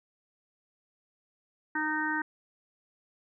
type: harmonic tone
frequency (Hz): 308.3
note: D#4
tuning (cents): -16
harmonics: 1 / 3 / 4 / 5 / 6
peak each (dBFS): -34 / -34 / -42 / -32 / -34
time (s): 1.75-2.22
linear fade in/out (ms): 5
effects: none